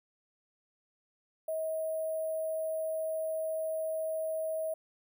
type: tone with sample-and-hold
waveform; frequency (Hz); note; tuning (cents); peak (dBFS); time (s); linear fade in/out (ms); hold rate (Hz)
sine; 636; D#5; +38; -31; 1.48-4.74; 5; 11025
effects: none